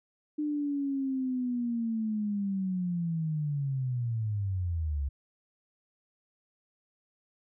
sine linear sweep, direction down, 302.2 to 67 Hz, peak -28 dBFS, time 0.38-5.09 s, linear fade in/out 10 ms, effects none

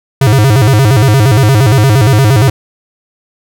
square tone with vibrato, 120 Hz, B2, 49 cents flat, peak -5 dBFS, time 0.21-2.5 s, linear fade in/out 5 ms, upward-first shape square, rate 8.6 Hz, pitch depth 220 cents each way, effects none

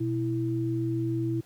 sine tone pair together, 122.4 / 329.6 Hz, B2 / E4, -15 / 0 cents, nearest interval octave + perfect fourth, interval 1715 cents, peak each -28 dBFS, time 0-1.41 s, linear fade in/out 10 ms, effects pink hiss -59 dBFS RMS until 1.45 s + high-pass 80 Hz 12 dB/octave

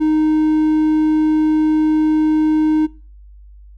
triangle tone, 309.8 Hz, D#4, 7 cents flat, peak -10 dBFS, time 0-2.87 s, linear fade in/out 20 ms, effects noise-tail reverb RT60 0.4 s tail -24 dB re dry + added 50 Hz sine -38 dBFS peak until 3.77 s

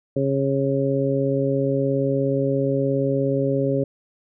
harmonic tone, 137 Hz, C#3, 20 cents flat, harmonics 1 / 2 / 3 / 4, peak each -24 / -24 / -24 / -24 dBFS, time 0.16-3.84 s, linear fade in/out 5 ms, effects none

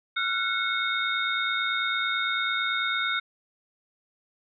sine tone cluster, 1369 / 1478 / 2185 / 3686 Hz, F6 / F#6 / C#7 / A#7, -35 / -2 / -26 / -20 cents, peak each -30 dBFS, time 0.16-3.2 s, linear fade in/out 10 ms, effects none

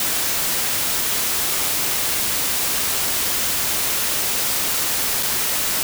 white noise with dropouts, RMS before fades -21 dBFS, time 0-5.83 s, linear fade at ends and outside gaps 1 ms, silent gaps 5.227-5.231 s, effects none

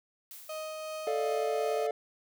blue noise with exponential decay, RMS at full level -45 dBFS, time 0.31-1.28 s, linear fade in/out 0 ms, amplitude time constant 210 ms
35% pulse tone with tremolo, 625 Hz, D#5, 8 cents sharp, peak -34 dBFS, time 0.49-1.87 s, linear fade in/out 5 ms, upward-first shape triangle, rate 2.7 Hz, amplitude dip 25%
triangle chord, D minor, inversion second, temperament equal, 440 / 587.3 / 698.5 Hz, A4 / D5 / F5, 0 / 0 / 0 cents, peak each -29 / -32 / -32 dBFS, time 1.07-1.91 s, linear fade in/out 2 ms
effects none

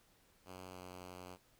5% pulse tone with pitch glide, 92.2 to 90.83 Hz, F#2 to F#2, -6 to -32 cents, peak -38 dBFS, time 0.45-1.38 s, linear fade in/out 50 ms, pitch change -26 cents, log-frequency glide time 0.69-0.79 s, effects pink hiss -70 dBFS RMS until 1.59 s

